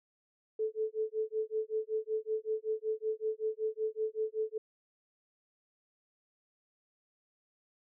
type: tone with tremolo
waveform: sine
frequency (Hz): 436.5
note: A4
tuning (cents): -14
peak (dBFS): -28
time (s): 0.59-4.58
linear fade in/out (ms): 5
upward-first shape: sine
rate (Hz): 5.3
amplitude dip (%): 100
effects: none